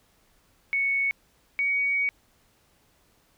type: tone pair in turn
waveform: sine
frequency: 2217 / 2248 Hz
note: C#7 / C#7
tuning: 0 / +24 cents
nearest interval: unison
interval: 24 cents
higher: second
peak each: -22 dBFS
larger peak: neither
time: 0.73-1.11 / 1.59-2.09 s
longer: second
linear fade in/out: 0 ms
effects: pink hiss -64 dBFS RMS until 3.37 s